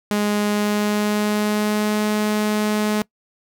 sawtooth tone with pitch glide, 207.7 to 211.7 Hz, G#3 to G#3, 0 to +33 cents, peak -14 dBFS, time 0.11-3.02 s, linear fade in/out 0 ms, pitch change +33 cents, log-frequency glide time 0.51-2.03 s, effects noise-tail reverb RT60 0.1 s tail -23 dB re dry

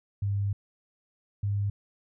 sine tone pair in turn, 100.3 / 101.23 Hz, G2 / G#2, +40 / -44 cents, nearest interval unison, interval 16 cents, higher second, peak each -25 dBFS, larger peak neither, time 0.22-0.53 / 1.43-1.7 s, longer first, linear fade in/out 5 ms, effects none

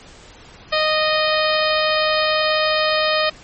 harmonic tone with a mistuned harmonic, 619 Hz, D#5, 9 cents flat, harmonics 1 / 2 / 3 / 4 / 5 / 6 / 7 / 8, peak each -19 / -22 / -24 / -25 / -26 / -27 / -27 / -28 dBFS, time 0.72-3.3 s, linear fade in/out 10 ms, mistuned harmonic 7, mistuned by -24 cents, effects pink hiss -43 dBFS RMS until 3.43 s + MP3 32 kbps

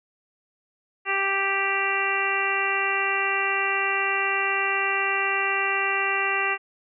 harmonic tone, 392 Hz, G4, in tune, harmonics 1 / 2 / 3 / 4 / 5 / 6 / 7, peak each -32 / -31 / -29 / -31 / -27 / -30 / -28 dBFS, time 1.05-6.58 s, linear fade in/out 50 ms, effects none

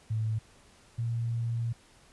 sine tone pair in turn, 110 / 116.54 Hz, A2 / A#2, 0 / 0 cents, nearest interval minor second, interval 100 cents, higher second, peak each -27 / -28 dBFS, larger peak first, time 0.1-0.39 / 0.98-1.73 s, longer second, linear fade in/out 10 ms, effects pink hiss -59 dBFS RMS until 2.12 s + resampled to 24000 Hz

